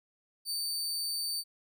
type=tone; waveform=sawtooth; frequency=4579 Hz; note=D8; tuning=45 cents flat; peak=-29 dBFS; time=0.45-1.44 s; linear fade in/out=50 ms; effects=none